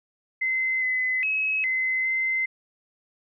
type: tone with pitch steps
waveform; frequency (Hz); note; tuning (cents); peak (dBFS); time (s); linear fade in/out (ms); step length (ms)
sine; 2058 / 2026 / 2564 / 2049 / 2068; C7 / B6 / E7 / C7 / C7; -29 / +44 / -49 / -37 / -21; -22; 0.41-2.46; 10; 410
effects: none